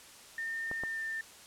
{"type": "tone with pitch glide", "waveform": "sine", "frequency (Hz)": [1815, 1794.2], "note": ["A#6", "A6"], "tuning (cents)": [-47, 33], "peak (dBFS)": -34, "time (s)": [0.38, 1.21], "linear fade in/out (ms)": 2, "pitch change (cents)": -20, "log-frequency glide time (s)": [0.79, 0.99]}
{"type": "clicks", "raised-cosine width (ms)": 1, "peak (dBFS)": [-26, -25], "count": 2, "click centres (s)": [0.714, 0.836]}
{"effects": ["white hiss -53 dBFS RMS until 1.46 s", "low-pass 10000 Hz 12 dB/octave"]}